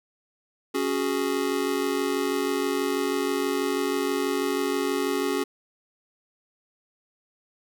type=chord; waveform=square; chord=C# suspended fourth; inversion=none; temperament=just; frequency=277.2 / 369.6 / 415.8 Hz; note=C#4 / F#4 / G#4; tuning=0 / -2 / +2 cents; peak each=-29 dBFS; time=0.74-5.44 s; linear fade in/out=10 ms; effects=none